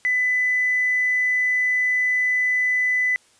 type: tone with tanh clipping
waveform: triangle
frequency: 2000 Hz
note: B6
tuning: 21 cents sharp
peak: -17 dBFS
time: 0.05-3.16 s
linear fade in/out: 0 ms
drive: 1 dB
effects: white hiss -57 dBFS RMS until 3.39 s + resampled to 22050 Hz